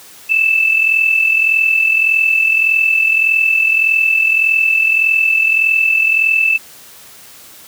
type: tone with amplitude modulation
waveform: sine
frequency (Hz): 2637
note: E7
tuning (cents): 0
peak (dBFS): -7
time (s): 0.29-6.58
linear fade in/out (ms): 20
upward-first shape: sine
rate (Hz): 41.7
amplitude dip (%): 60
effects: white hiss -39 dBFS RMS until 7.67 s + high-pass 60 Hz 12 dB/octave